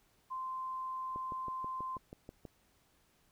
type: tone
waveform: sine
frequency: 1040 Hz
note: C6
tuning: 11 cents flat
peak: -37 dBFS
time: 0.3-1.98 s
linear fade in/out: 20 ms
type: click train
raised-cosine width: 2 ms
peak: -33 dBFS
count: 9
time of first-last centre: 1.16-2.452 s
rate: 6.19 Hz
effects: pink hiss -71 dBFS RMS until 3.31 s